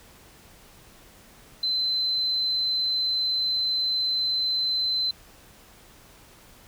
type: tone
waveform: triangle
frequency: 4062 Hz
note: B7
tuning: 48 cents sharp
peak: -19 dBFS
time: 1.63-5.11 s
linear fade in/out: 5 ms
effects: tanh soft clip ceiling -21 dBFS + pink hiss -52 dBFS RMS until 6.67 s